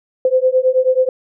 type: beating tone pair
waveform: sine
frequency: 510 / 519.3 Hz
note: C5 / C5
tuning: -44 / -13 cents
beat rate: 9.3 Hz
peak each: -14 dBFS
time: 0.25-1.09 s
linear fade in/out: 2 ms
effects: none